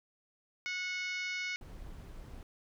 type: harmonic tone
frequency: 733 Hz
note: F#5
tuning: 16 cents flat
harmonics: 2 / 3 / 4 / 5 / 6 / 7 / 8 / 9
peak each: -43 / -36 / -47 / -49 / -49 / -48 / -53 / -56 dBFS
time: 0.66-1.56 s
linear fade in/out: 0 ms
type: noise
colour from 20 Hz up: brown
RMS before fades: -47 dBFS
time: 1.61-2.43 s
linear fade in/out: 2 ms
effects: none